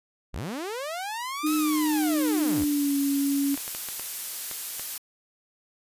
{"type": "linear two-way sweep", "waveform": "sawtooth", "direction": "up then down", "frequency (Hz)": [30.05, 1318.5, 40.74], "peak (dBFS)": -27, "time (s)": [0.33, 2.65], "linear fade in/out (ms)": 20, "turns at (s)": 1.55}
{"type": "tone with pitch glide", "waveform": "sine", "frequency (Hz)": [305.3, 280], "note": ["D#4", "C#4"], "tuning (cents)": [-33, 18], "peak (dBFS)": -22, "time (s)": [1.43, 3.56], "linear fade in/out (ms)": 20, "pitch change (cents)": -149, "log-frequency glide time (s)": [2.41, 2.96]}
{"type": "noise", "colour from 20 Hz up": "blue", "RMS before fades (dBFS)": -32, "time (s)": [1.46, 4.98], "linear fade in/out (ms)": 5}
{"type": "clicks", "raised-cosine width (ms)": 0.3, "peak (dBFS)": -21, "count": 8, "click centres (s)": [3.543, 3.576, 3.679, 3.749, 3.887, 3.996, 4.513, 4.796]}
{"effects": ["resampled to 32000 Hz"]}